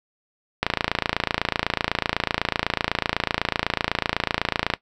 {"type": "click train", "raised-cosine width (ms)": 0.3, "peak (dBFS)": -3, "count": 116, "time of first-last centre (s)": [0.63, 4.737], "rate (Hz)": 28, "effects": ["noise-tail reverb RT60 0.1 s tail -17 dB re dry"]}